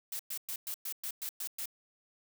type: noise bursts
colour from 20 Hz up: blue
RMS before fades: -38 dBFS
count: 9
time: 0.12-1.657 s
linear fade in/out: 2 ms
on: 73 ms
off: 110 ms
effects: none